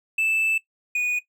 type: tone pair in turn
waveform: triangle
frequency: 2637 / 2466 Hz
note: E7 / D#7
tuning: 0 / -16 cents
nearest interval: minor second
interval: 116 cents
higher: first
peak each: -18 dBFS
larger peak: neither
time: 0.18-0.58 / 0.95-1.19 s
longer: first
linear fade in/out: 5 ms
effects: noise-tail reverb RT60 0.1 s tail -17 dB re dry